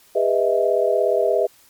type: chord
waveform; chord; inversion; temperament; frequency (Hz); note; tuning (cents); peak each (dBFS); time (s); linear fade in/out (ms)
sine; E major seventh; first; equal with one note detuned; 404.9 / 493.9 / 622.3 / 659.3; G#4 / B4 / D#5 / E5; -44 / 0 / 0 / 0; -21; 0.15-1.47; 10
effects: white hiss -53 dBFS RMS until 1.69 s + MP3 96 kbps